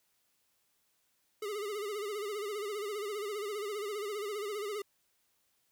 square tone with vibrato, 413.7 Hz, G#4, 7 cents flat, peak -36 dBFS, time 1.42-4.82 s, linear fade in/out 5 ms, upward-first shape sine, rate 15 Hz, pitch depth 83 cents each way, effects white hiss -75 dBFS RMS until 5.71 s

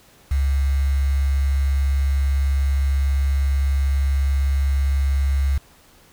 sine tone with quantisation, 68.8 Hz, C#2, 12 cents flat, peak -16 dBFS, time 0.31-5.58 s, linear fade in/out 5 ms, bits 6, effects pink hiss -52 dBFS RMS until 6.12 s

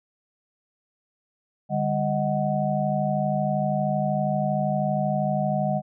sine tone cluster, 147.9 / 200.6 / 624 / 741 Hz, D3 / G3 / D#5 / F#5, +13 / +40 / +5 / +2 cents, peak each -27 dBFS, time 1.69-5.82 s, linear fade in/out 50 ms, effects none

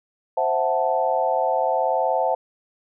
sine chord, F# half-diminished seventh, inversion second, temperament equal, 523.3 / 659.3 / 740 / 880 Hz, C5 / E5 / F#5 / A5, 0 / 0 / 0 / 0 cents, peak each -24 dBFS, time 0.37-2.35 s, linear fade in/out 5 ms, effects none

